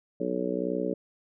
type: harmonic tone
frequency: 61.74 Hz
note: B1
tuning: in tune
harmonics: 3 / 4 / 5 / 6 / 7 / 8 / 9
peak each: -35 / -35 / -33 / -37 / -32 / -41 / -34 dBFS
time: 0.2-0.94 s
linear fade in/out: 5 ms
effects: none